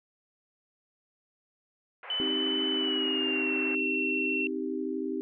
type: band-pass noise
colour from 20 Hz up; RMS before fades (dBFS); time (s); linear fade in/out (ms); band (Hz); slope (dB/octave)
white; -44; 2.03-3.75; 2; 450 to 2400; 48
type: tone with pitch glide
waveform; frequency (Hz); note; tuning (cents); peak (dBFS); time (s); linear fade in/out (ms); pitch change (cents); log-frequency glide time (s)
sine; 3010 to 2713; F#7 to E7; +29 to +49; -28; 2.1-4.47; 2; -180; 2.74-3.51
type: chord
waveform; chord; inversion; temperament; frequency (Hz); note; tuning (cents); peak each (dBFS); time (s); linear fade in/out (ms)
sine; C minor; none; just; 261.6 / 314 / 392.4; C4 / Eb4 / G4; 0 / +16 / +2; -34; 2.2-5.21; 0
effects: none